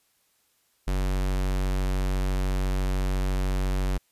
square tone, 47 Hz, F#1, 28 cents sharp, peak -24 dBFS, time 0.87-3.98 s, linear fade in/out 10 ms, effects white hiss -68 dBFS RMS until 4.11 s + resampled to 32000 Hz

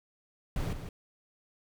brown noise with echo, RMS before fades -32 dBFS, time 0.56-0.73 s, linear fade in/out 2 ms, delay 160 ms, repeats 1, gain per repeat -8 dB, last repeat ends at 0.89 s, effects none

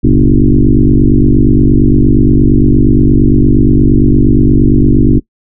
sine tone with frequency modulation, 130.81 Hz, C3, in tune, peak -3 dBFS, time 0.03-5.2 s, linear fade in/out 20 ms, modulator 48.6 Hz, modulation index 4.1, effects noise-tail reverb RT60 0.1 s tail -22 dB re dry

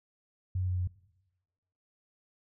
sine tone with pitch steps, 92.5 / 91.81 / 91.12 / 90.44 / 89.76 Hz, F#2 / F#2 / F#2 / F#2 / F2, 0 / -13 / -26 / -39 / +48 cents, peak -28 dBFS, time 0.55-0.875 s, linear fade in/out 5 ms, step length 65 ms, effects noise-tail reverb RT60 1.0 s tail -19 dB re dry

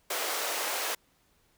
pink high-pass noise, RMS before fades -32 dBFS, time 0.1-0.95 s, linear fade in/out 5 ms, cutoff 450 Hz, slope 24 dB/octave, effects pink hiss -68 dBFS RMS until 1.57 s

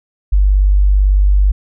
sine tone, 49 Hz, G1, in tune, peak -7 dBFS, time 0.32-1.52 s, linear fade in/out 10 ms, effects none

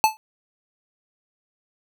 square tone with exponential decay, 872 Hz, A5, 16 cents flat, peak -10 dBFS, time 0.04-0.17 s, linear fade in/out 0 ms, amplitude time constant 27 ms, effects none

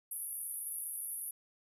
pink band-pass noise, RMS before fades -41 dBFS, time 0.11-1.31 s, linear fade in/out 5 ms, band 10000 to 12000 Hz, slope 96 dB/octave, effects none

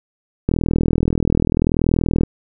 click train, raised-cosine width 3 ms, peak -3 dBFS, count 72, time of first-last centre 0.49-2.234 s, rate 40.7 Hz, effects none

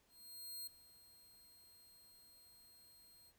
10% pulse tone with ADSR envelope, 4200 Hz, C8, 6 cents sharp, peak -38 dBFS, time 0.08-3.33 s, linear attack 590 ms, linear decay 6 ms, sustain -18 dB, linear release 48 ms, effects pink hiss -75 dBFS RMS until 3.38 s

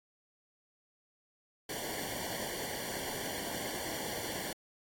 pink noise with comb filter, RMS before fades -39 dBFS, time 1.69-4.53 s, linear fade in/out 5 ms, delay 0.78 ms, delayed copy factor -0.9, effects AAC 64 kbps

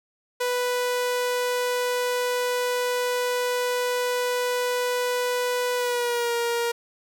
sawtooth tone with pitch glide, 493.9 to 470.8 Hz, B4 to A#4, 0 to +17 cents, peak -19 dBFS, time 0.4-6.72 s, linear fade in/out 10 ms, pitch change -83 cents, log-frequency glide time 5.76-6.33 s, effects none

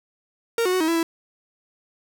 45% pulse tone with pitch steps, 462.9 / 365.7 / 370.8 / 318 / 333.2 / 330.4 Hz, A#4 / F#4 / F#4 / D#4 / E4 / E4, -12 / -20 / +4 / +38 / +19 / +4 cents, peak -19 dBFS, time 0.58-1.03 s, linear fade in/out 2 ms, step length 75 ms, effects none

